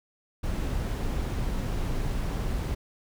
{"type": "noise", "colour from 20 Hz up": "brown", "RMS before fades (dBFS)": -29, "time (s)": [0.43, 2.75], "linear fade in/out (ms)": 10, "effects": []}